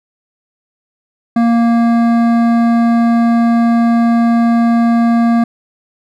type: tone with hard clipping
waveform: triangle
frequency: 233.1 Hz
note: A#3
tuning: in tune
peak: -10 dBFS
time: 1.36-5.44 s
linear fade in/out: 5 ms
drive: 16 dB
effects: none